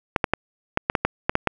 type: clicks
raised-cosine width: 0.5 ms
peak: -3 dBFS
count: 10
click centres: 0.162 / 0.242 / 0.336 / 0.774 / 0.899 / 0.952 / 1.05 / 1.295 / 1.354 / 1.473 s
effects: none

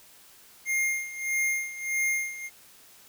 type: tone with tremolo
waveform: square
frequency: 2124 Hz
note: C7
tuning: 25 cents sharp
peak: -24 dBFS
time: 0.65-2.5 s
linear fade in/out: 50 ms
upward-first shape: sine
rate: 1.6 Hz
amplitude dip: 80%
effects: white hiss -54 dBFS RMS until 3.08 s

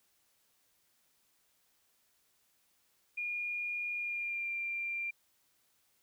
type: tone with pitch glide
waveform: sine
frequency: 2427 to 2377 Hz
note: D#7 to D7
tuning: -44 to +20 cents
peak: -34 dBFS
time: 3.17-5.11 s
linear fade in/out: 10 ms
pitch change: -36 cents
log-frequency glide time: 3.95-4.51 s
effects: white hiss -73 dBFS RMS until 6.02 s

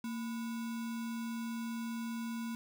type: tone with sample-and-hold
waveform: sine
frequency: 230 Hz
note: A#3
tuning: 23 cents flat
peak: -36 dBFS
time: 0.04-2.55 s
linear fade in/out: 2 ms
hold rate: 1225 Hz
effects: none

